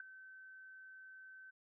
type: tone with ADSR envelope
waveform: sine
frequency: 1535 Hz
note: G6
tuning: 37 cents flat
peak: -40 dBFS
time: 0-1.51 s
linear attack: 3 ms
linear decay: 7 ms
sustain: -13 dB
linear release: 13 ms
effects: none